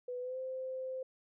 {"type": "tone with pitch glide", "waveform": "sine", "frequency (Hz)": [495.7, 519.4], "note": ["B4", "C5"], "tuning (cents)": [6, -13], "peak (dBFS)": -37, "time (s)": [0.08, 1.03], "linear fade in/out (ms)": 5, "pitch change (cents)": 81, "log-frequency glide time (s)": [0.2, 0.38], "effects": []}